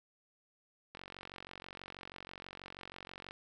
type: click train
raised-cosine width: 0.3 ms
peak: -30 dBFS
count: 110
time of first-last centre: 0.95-3.309 s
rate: 46.2 Hz
effects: none